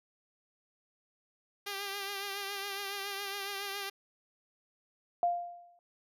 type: tone with vibrato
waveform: 5% pulse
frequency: 398.5 Hz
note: G4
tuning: 28 cents sharp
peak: -25 dBFS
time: 1.66-3.9 s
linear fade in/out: 10 ms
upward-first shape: triangle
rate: 7.2 Hz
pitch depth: 47 cents each way
type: tone with exponential decay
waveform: sine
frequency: 698.5 Hz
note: F5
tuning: in tune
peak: -23 dBFS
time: 5.23-5.79 s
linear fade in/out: 1 ms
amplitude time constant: 120 ms
effects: none